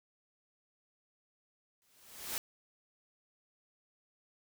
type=noise with exponential growth; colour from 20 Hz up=white; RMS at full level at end=-35 dBFS; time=1.82-2.38 s; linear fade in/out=0 ms; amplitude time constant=120 ms; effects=none